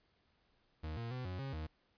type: tone with pitch steps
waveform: 40% pulse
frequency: 78 / 116.3 / 126.9 / 91.6 / 135.8 / 78.2 Hz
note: D#2 / A#2 / B2 / F#2 / C#3 / D#2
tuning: +5 / -4 / +47 / -17 / -35 / +9 cents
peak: -39 dBFS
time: 0.83-1.67 s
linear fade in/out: 10 ms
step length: 140 ms
effects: pink hiss -75 dBFS RMS until 1.97 s + resampled to 11025 Hz